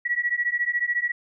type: beating tone pair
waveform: sine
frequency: 1923 / 1937 Hz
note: B6 / B6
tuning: -47 / -34 cents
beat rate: 14 Hz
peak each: -25 dBFS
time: 0.05-1.12 s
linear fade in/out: 10 ms
effects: none